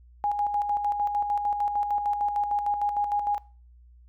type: tone with tremolo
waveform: sine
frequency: 823 Hz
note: G#5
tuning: 16 cents flat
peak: -22 dBFS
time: 0.24-3.38 s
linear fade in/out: 0 ms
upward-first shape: square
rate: 6.6 Hz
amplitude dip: 50%
effects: noise-tail reverb RT60 0.4 s tail -22 dB re dry + added 60 Hz sine -50 dBFS peak until 4.08 s